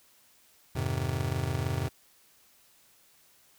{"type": "chord", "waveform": "square", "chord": "F minor seventh", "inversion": "none", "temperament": "just", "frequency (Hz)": [87.31, 104.77, 130.96, 157.15], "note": ["F2", "Ab2", "C3", "Eb3"], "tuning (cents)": [0, 16, 2, 18], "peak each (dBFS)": [-35, -35, -33, -39], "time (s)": [0.75, 1.89], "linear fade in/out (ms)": 10, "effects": ["white hiss -62 dBFS RMS until 3.58 s"]}